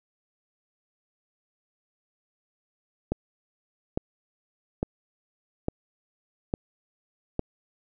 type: click train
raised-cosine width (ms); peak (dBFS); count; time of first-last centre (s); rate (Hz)
2; -12; 6; 3.12-7.394; 1.17
effects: none